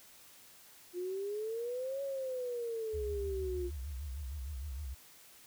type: exponential two-way sweep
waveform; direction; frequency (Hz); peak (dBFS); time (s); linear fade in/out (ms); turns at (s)
sine; up then down; 349.2 to 558 to 349.2; -35; 0.93-3.71; 50; 2.02
type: tone with vibrato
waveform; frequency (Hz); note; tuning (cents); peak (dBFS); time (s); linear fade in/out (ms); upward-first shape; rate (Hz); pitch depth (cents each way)
sine; 69.2; C#2; -2; -38; 2.93-4.95; 20; triangle; 6.5; 230
effects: white hiss -58 dBFS RMS until 5.46 s